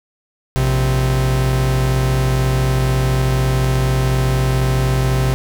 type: tone pair together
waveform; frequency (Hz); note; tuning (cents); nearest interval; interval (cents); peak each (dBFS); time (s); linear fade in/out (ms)
45% pulse; 58.03 / 130; A#1 / C3; -7 / -11; octave + major second; 1396; -19 / -15; 0.56-5.34; 0
effects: none